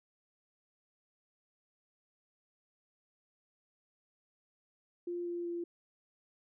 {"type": "tone with pitch steps", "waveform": "sine", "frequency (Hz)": [349.2, 346.6, 344], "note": ["F4", "F4", "F4"], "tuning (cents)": [0, -13, -26], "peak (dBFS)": -35, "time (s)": [5.07, 5.64], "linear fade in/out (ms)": 5, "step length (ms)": 190, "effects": []}